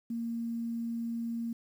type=tone with quantisation; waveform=sine; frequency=232 Hz; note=A#3; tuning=8 cents flat; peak=-32 dBFS; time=0.1-1.53 s; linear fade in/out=5 ms; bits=10; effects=none